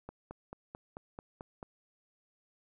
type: click train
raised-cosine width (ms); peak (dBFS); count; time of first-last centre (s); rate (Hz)
1; -29; 8; 0.09-1.628; 4.55
effects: none